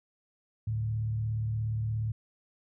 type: tone with frequency modulation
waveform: sine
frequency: 110 Hz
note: A2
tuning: in tune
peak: -28 dBFS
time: 0.67-2.12 s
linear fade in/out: 5 ms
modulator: 37 Hz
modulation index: 0.41
effects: none